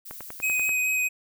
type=noise; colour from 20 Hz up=violet; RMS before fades=-41 dBFS; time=0.05-0.69 s; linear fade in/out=10 ms
type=click train; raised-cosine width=0.5 ms; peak=-23 dBFS; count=7; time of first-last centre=0.11-0.693 s; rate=10.3 Hz
type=tone with vibrato; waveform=square; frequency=2519 Hz; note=D#7; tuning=21 cents sharp; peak=-23 dBFS; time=0.42-1.09 s; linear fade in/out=20 ms; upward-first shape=sine; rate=4.6 Hz; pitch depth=12 cents each way
effects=none